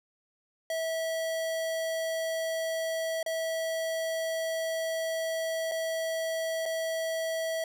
square tone with dropouts, 650 Hz, E5, 24 cents flat, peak -30 dBFS, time 0.7-7.64 s, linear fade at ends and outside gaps 2 ms, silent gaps 3.229-3.262 / 5.714-5.718 / 6.656-6.66 s, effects none

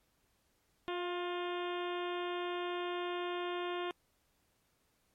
harmonic tone with a mistuned harmonic, 354.4 Hz, F4, 25 cents sharp, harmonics 1 / 2 / 3 / 4 / 5 / 6 / 7 / 8 / 9 / 10, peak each -37 / -43 / -43 / -48 / -50 / -53 / -51 / -51 / -51 / -53 dBFS, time 0.88-3.91 s, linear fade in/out 0 ms, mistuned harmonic 2, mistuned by -21 cents, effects pink hiss -75 dBFS RMS until 5.14 s + MP3 64 kbps

